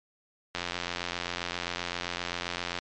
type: click train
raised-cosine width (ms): 0.2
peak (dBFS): -13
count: 197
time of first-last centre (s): 0.55-2.787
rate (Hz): 87.6
effects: low-pass 5000 Hz 12 dB/octave + MP3 64 kbps